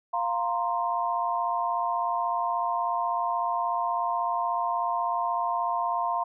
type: chord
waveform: sine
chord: F suspended fourth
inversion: none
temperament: just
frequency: 698.5 / 931.3 / 1047.7 Hz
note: F5 / Bb5 / C6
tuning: 0 / -2 / +2 cents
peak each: -29 dBFS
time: 0.13-6.24 s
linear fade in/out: 10 ms
effects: none